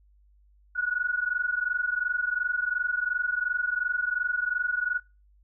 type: tone pair together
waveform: sine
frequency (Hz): 1453 / 1475.8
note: F#6 / F#6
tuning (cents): -32 / -5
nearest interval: unison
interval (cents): 27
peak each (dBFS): -28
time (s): 0.75-5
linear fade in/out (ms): 20
effects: noise-tail reverb RT60 0.3 s tail -26 dB re dry + added 50 Hz sine -57 dBFS peak until 5.43 s